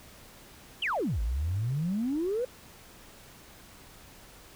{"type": "exponential two-way sweep", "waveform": "sine", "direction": "down then up", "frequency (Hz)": [3271, 51.2, 518], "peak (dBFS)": -26, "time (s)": [0.82, 2.45], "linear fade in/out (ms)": 5, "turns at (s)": 1.21, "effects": ["tanh soft clip ceiling -22 dBFS", "pink hiss -52 dBFS RMS until 4.55 s"]}